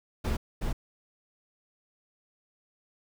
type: noise bursts at uneven times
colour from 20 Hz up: brown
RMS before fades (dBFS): -29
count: 2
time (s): 0.24-0.37 / 0.61-0.73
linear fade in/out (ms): 10
effects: none